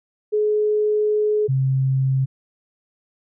sine tone pair in turn, 423.4 / 133.07 Hz, G#4 / C3, +33 / +30 cents, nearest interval octave + minor sixth, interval 2003 cents, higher first, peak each -16 dBFS, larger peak neither, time 0.32-1.48 / 1.48-2.26 s, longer first, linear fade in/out 20 ms, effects none

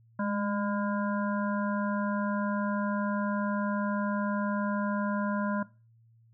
harmonic tone with a mistuned harmonic, 202.5 Hz, G#3, 43 cents flat, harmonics 1 / 3 / 5 / 7 / 8, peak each -29 / -36 / -36 / -39 / -43 dBFS, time 0.19-5.63 s, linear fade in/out 5 ms, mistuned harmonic 1, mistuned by +34 cents, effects noise-tail reverb RT60 0.3 s tail -18 dB re dry + added 114 Hz sine -58 dBFS peak until 6.33 s

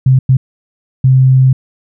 sine tone bursts at uneven times, 130.81 Hz, C3, in tune, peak -4 dBFS, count 3, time 0.06-0.19 / 0.29-0.37 / 1.04-1.53 s, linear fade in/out 5 ms, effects none

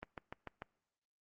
click train, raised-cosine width 0.5 ms, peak -28 dBFS, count 5, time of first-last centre 0.03-0.621 s, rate 6.77 Hz, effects noise-tail reverb RT60 0.9 s tail -25 dB re dry + Opus 24 kbps

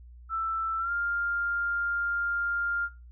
sine tone with pitch glide, 1328 to 1400.5 Hz, E6 to F6, +12 to +4 cents, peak -27 dBFS, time 0.29-2.89 s, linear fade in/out 50 ms, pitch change +92 cents, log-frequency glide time 0.78-0.91 s, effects noise-tail reverb RT60 0.3 s tail -19 dB re dry + added 60 Hz sine -46 dBFS peak until 3.11 s

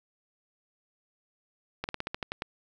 slowing click train, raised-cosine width 0.3 ms, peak -16 dBFS, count 9, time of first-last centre 1.84-2.421 s, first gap 49 ms, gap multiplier 1.11, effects 9-bit

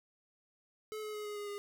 square tone with pitch steps, 430.8 / 426.1 / 421.4 / 416.8 / 412.3 / 407.8 Hz, A4 / G#4 / G#4 / G#4 / G#4 / G#4, -37 / +44 / +25 / +6 / -13 / -32 cents, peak -40 dBFS, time 0.92-1.58 s, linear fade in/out 0 ms, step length 110 ms, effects none

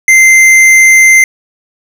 triangle tone with hard clipping, 2081 Hz, C7, 10 cents flat, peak -3 dBFS, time 0.08-1.24 s, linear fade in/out 2 ms, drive 14 dB, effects none

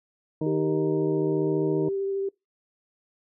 harmonic tone, 155.56 Hz, D#3, in tune, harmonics 1 / 2 / 3 / 4 / 6, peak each -29 / -27 / -31 / -38 / -43 dBFS, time 0.41-1.89 s, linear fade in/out 5 ms
sine tone with vibrato, 392 Hz, G4, in tune, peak -25 dBFS, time 0.46-2.29 s, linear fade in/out 5 ms, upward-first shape triangle, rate 13 Hz, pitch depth 15 cents each way
effects noise-tail reverb RT60 0.2 s tail -24 dB re dry

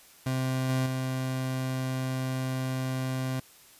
30% pulse tone with level steps, 130.3 Hz, C3, 7 cents flat, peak -24 / -22 / -26 dBFS, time 0.26-3.4 s, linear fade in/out 5 ms, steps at 0.69 / 0.86 s, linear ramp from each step 2 ms, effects white hiss -55 dBFS RMS until 3.79 s + resampled to 32000 Hz

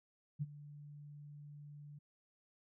sine tone with ADSR envelope, 146.4 Hz, D3, 5 cents flat, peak -33 dBFS, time 0.39-1.99 s, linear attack 30 ms, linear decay 33 ms, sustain -17 dB, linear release 10 ms, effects none

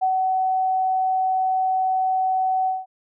sine tone with ADSR envelope, 753 Hz, F#5, 30 cents sharp, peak -16 dBFS, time 0.01-2.86 s, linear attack 23 ms, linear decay 68 ms, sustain -2 dB, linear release 190 ms, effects none

